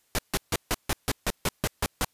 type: noise bursts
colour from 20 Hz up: pink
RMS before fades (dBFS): -25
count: 11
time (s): 0.15-2.046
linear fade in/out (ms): 0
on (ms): 36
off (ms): 150
effects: white hiss -68 dBFS RMS until 2.13 s + resampled to 32000 Hz